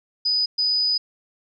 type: tone bursts at uneven times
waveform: sine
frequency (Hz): 4978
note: D#8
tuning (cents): 0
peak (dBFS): -18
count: 2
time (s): 0.25-0.46 / 0.58-0.98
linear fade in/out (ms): 10
effects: none